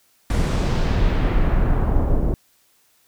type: noise with low-pass filter sweep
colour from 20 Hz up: brown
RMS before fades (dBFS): -18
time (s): 0.3-2.34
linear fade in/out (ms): 2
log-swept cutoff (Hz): 11000 to 570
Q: 1
effects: white hiss -60 dBFS RMS until 3.07 s